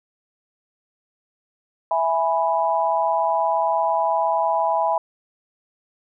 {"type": "chord", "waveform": "sine", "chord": "E major", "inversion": "none", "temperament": "equal", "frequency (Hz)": [659.3, 830.6, 987.8], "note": ["E5", "G#5", "B5"], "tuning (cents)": [0, 0, 0], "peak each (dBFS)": -22, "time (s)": [1.91, 4.98], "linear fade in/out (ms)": 2, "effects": []}